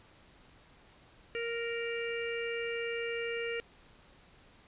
harmonic tone, 466.2 Hz, A#4, in tune, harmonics 1 / 3 / 4 / 5 / 6, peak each -35 / -45 / -42 / -41 / -43 dBFS, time 1.35-3.6 s, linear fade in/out 0 ms, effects pink hiss -60 dBFS RMS until 4.67 s + resampled to 8000 Hz

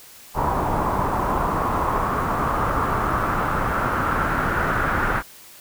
pink noise with low-pass filter sweep, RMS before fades -22 dBFS, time 0.34-5.23 s, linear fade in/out 50 ms, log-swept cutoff 960 to 1500 Hz, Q 3.9, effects white hiss -45 dBFS RMS until 5.6 s

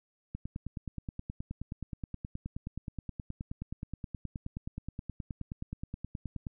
click train, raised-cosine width 5 ms, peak -25 dBFS, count 59, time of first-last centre 0.35-6.468 s, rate 9.48 Hz, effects none

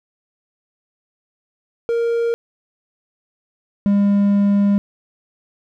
triangle tone pair in turn, 466.2 / 201.6 Hz, A#4 / G3, 0 / +49 cents, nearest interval octave + minor third, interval 1451 cents, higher first, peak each -14 / -10 dBFS, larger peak second, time 1.89-2.34 / 3.86-4.78 s, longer second, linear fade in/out 0 ms, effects none

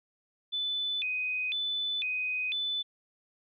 sine tone with vibrato, 2960 Hz, F#7, in tune, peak -29 dBFS, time 0.52-2.83 s, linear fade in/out 20 ms, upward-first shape square, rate 1 Hz, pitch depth 290 cents each way, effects none

